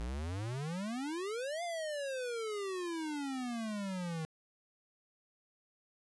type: exponential two-way sweep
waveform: square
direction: up then down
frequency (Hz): 55 to 706 to 156.4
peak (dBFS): -37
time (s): 0-4.25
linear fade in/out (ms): 0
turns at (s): 1.63
effects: resampled to 24000 Hz